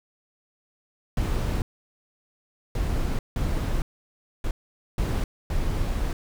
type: noise bursts at uneven times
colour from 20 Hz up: brown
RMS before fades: -25 dBFS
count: 6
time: 1.17-1.62 / 2.75-3.19 / 3.36-3.82 / 4.44-4.51 / 4.98-5.24 / 5.5-6.13 s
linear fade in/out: 2 ms
effects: none